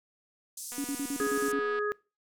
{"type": "band-pass noise", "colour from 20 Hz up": "white", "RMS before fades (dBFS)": -41, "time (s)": [0.57, 1.52], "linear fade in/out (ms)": 5, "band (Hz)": [5600, 11000], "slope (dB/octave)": 24}
{"type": "click train", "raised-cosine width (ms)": 0.3, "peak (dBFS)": -30, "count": 262, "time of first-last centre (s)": [0.72, 1.79], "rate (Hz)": 244}
{"type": "tone bursts", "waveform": "sine", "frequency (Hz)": 280, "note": "C#4", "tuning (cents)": 18, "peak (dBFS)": -30, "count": 8, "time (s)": [0.78, 1.592], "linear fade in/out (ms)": 2, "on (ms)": 63, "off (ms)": 44}
{"type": "harmonic tone", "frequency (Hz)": 416.8, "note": "G#4", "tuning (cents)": 6, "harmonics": [1, 3, 4], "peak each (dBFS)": [-29, -34, -35], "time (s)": [1.2, 1.92], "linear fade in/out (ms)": 0}
{"effects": ["noise-tail reverb RT60 0.3 s tail -23 dB re dry"]}